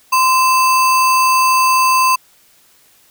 sine tone with sample-and-hold, 1034 Hz, C6, 21 cents flat, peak -9 dBFS, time 0.12-2.16 s, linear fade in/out 10 ms, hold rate 3675 Hz, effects white hiss -51 dBFS RMS until 3.1 s

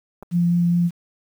clicks, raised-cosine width 1 ms, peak -23 / -28 dBFS, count 2, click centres 0.226 / 0.231 s
sine tone with vibrato, 173.1 Hz, F3, 15 cents flat, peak -15 dBFS, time 0.31-0.91 s, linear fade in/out 50 ms, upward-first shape triangle, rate 4.8 Hz, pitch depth 10 cents each way
effects 8-bit

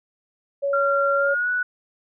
sine tone, 560 Hz, C#5, 18 cents sharp, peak -20 dBFS, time 0.62-1.35 s, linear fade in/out 20 ms
sine tone with pitch glide, 1378 to 1476.9 Hz, F6 to F#6, -24 to -4 cents, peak -20 dBFS, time 0.73-1.63 s, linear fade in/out 5 ms, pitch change +120 cents, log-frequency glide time 1.16-1.5 s
effects none

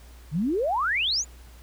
sine exponential sweep, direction up, 136.5 to 7200 Hz, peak -22 dBFS, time 0.31-1.25 s, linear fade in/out 50 ms, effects added 60 Hz sine -45 dBFS peak until 1.62 s + pink hiss -54 dBFS RMS until 1.62 s

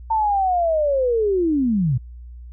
sine linear sweep, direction down, 904 to 113.4 Hz, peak -16 dBFS, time 0.1-1.98 s, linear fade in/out 10 ms, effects added 60 Hz sine -35 dBFS peak until 2.52 s

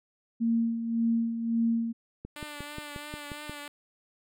sine tone with tremolo, 230 Hz, A#3, 23 cents flat, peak -22 dBFS, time 0.4-1.93 s, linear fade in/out 20 ms, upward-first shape sine, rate 1.8 Hz, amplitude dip 60%
click train, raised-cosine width 3 ms, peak -26 dBFS, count 8, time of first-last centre 2.25-3.496 s, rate 5.62 Hz
5% pulse tone with vibrato, 294.6 Hz, D4, 6 cents sharp, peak -28 dBFS, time 2.36-3.68 s, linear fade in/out 2 ms, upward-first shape triangle, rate 3 Hz, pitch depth 35 cents each way
effects none

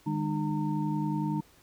sine tone cluster, 154.2 / 205 / 304.3 / 914 Hz, D#3 / G#3 / D#4 / A#5, -15 / -22 / -38 / -34 cents, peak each -31 / -33 / -32 / -37 dBFS, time 0.06-1.41 s, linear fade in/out 10 ms, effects pink hiss -60 dBFS RMS until 1.62 s

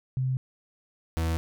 sine / 40% pulse tone pair in turn, 130 / 81.67 Hz, C3 / E2, -11 / -16 cents, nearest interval minor sixth, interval 805 cents, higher first, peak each -24 dBFS, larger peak neither, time 0.17-0.37 / 1.17-1.37 s, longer neither, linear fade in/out 0 ms, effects none

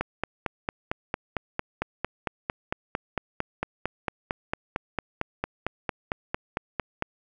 click train, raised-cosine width 0.5 ms, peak -11 dBFS, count 32, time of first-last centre 0.01-7.024 s, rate 4.42 Hz, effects none

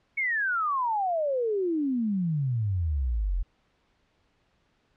sine exponential sweep, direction down, 2238 to 40.33 Hz, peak -24 dBFS, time 0.17-3.43 s, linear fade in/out 10 ms, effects pink hiss -69 dBFS RMS until 4.96 s + low-pass 4000 Hz 12 dB/octave

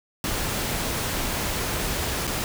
pink noise with dropouts, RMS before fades -27 dBFS, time 0.24-2.44 s, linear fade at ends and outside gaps 1 ms, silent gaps 2.27-2.275 s, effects none

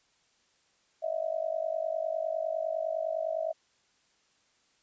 sine tone with amplitude modulation, 645 Hz, E5, 38 cents flat, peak -25 dBFS, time 1.02-3.53 s, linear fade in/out 20 ms, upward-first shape sine, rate 49.9 Hz, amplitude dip 90%, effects white hiss -69 dBFS RMS until 4.82 s + resampled to 16000 Hz

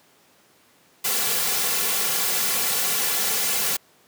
white noise with comb filter, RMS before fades -23 dBFS, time 1.04-3.77 s, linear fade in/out 10 ms, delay 3.2 ms, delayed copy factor -1, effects pink hiss -57 dBFS RMS until 4.07 s + high-pass 200 Hz 12 dB/octave

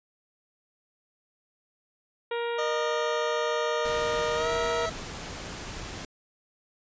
harmonic tone, 470.6 Hz, A#4, 16 cents sharp, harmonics 1 / 2 / 3 / 4 / 5 / 6 / 7 / 8, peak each -29 / -35 / -39 / -41 / -43 / -45 / -46 / -47 dBFS, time 2.31-4.86 s, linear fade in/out 5 ms
25% pulse tone with pitch glide, 612 to 652.1 Hz, D#5 to E5, -29 to -19 cents, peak -25 dBFS, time 2.58-4.9 s, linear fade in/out 10 ms, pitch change +110 cents, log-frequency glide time 4.35-4.49 s
pink noise, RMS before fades -38 dBFS, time 3.85-6.05 s, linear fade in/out 2 ms
effects resampled to 16000 Hz

